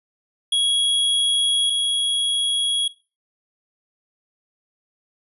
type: tone pair in turn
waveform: square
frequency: 3322 / 3322 Hz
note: G#7 / G#7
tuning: 0 / 0 cents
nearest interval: unison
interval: 0 cents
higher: neither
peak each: -17 / -19 dBFS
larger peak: first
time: 0.52-1.7 / 1.7-2.88 s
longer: neither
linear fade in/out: 5 ms
effects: noise-tail reverb RT60 0.3 s tail -17 dB re dry + resampled to 32000 Hz